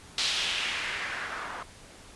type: noise with low-pass filter sweep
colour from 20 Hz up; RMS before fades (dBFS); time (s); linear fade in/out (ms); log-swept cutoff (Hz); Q
blue; -32; 0.18-1.63; 2; 4100 to 1100; 2.1
effects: pink hiss -50 dBFS RMS until 2.15 s + resampled to 24000 Hz